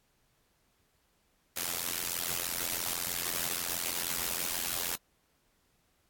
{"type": "noise with amplitude modulation", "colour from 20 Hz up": "white", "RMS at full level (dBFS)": -30, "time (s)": [1.56, 4.96], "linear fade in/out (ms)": 10, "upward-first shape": "sine", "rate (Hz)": 86.2, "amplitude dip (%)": 95, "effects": ["pink hiss -72 dBFS RMS until 6.09 s", "AAC 64 kbps"]}